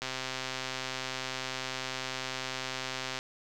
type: click train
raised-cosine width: 0.2 ms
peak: -17 dBFS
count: 413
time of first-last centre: 0.02-3.189 s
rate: 130 Hz
effects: none